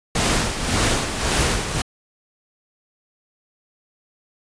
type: noise with tremolo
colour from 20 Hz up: pink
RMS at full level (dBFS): -18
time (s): 0.15-1.82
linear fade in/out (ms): 5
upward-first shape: sine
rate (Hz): 1.8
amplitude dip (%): 60
effects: resampled to 22050 Hz